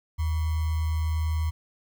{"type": "tone with sample-and-hold", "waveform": "sine", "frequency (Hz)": 79.3, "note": "D#2", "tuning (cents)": 33, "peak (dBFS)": -23, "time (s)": [0.18, 1.51], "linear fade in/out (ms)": 20, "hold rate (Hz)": 1050, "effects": []}